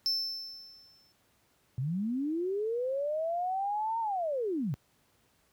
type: tone with exponential decay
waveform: triangle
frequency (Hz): 5310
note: E8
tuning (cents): +12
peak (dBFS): -24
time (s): 0.06-1.12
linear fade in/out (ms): 0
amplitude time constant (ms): 230
type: linear two-way sweep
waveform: sine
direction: up then down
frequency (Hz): 119.5 to 925 to 119.5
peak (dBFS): -29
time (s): 1.78-4.74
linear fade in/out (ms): 0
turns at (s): 4
effects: pink hiss -69 dBFS RMS until 5.52 s + high-pass 60 Hz 12 dB/octave